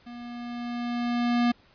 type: tone with level ramp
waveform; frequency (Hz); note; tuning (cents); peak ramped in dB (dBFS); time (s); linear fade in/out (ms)
square; 239.9; A#3; +50; -40 to -20; 0.06-1.52; 10
effects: pink hiss -59 dBFS RMS until 1.74 s + resampled to 11025 Hz